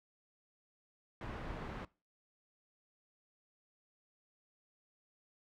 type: low-pass noise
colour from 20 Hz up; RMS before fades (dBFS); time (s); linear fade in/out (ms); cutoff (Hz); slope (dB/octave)
pink; -44; 1.21-1.85; 2; 1800; 12
effects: noise-tail reverb RT60 0.3 s tail -21 dB re dry